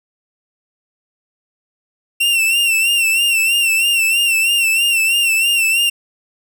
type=tone with vibrato; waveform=45% pulse; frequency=2721 Hz; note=F7; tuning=46 cents flat; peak=-12 dBFS; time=2.2-5.9 s; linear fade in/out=10 ms; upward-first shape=sine; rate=3.1 Hz; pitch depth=63 cents each way; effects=none